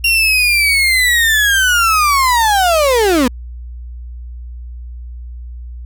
35% pulse linear sweep, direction down, 2772 to 232.3 Hz, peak -8 dBFS, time 0.04-3.28 s, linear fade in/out 5 ms, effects added 60 Hz sine -26 dBFS peak until 5.85 s

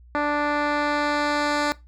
10% pulse tone with low-pass filter sweep, 293.7 Hz, D4, in tune, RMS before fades -23 dBFS, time 0.15-1.72 s, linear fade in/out 0 ms, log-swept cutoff 1900 to 6500 Hz, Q 0.79, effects noise-tail reverb RT60 0.2 s tail -19 dB re dry + added 60 Hz sine -46 dBFS peak until 1.87 s

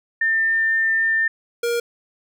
sine / square tone pair in turn, 1799 / 472 Hz, A6 / A#4, +38 / +22 cents, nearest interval octave + major seventh, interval 2316 cents, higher first, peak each -16 / -20 dBFS, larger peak first, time 0.21-1.28 / 1.63-1.8 s, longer first, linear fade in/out 5 ms, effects none

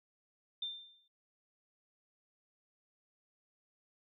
sine tone with exponential decay, 3587 Hz, A7, 33 cents sharp, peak -34 dBFS, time 0.62-1.08 s, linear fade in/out 5 ms, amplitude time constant 100 ms, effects none

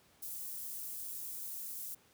white high-pass noise, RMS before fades -43 dBFS, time 0.22-1.95 s, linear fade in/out 10 ms, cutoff 10000 Hz, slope 12 dB/octave, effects pink hiss -66 dBFS RMS until 2.13 s + high-pass 80 Hz 12 dB/octave

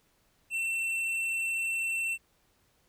sine tone with hard clipping, 2694 Hz, E7, 37 cents sharp, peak -30 dBFS, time 0.5-2.18 s, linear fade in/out 50 ms, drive 7 dB, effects pink hiss -69 dBFS RMS until 2.88 s

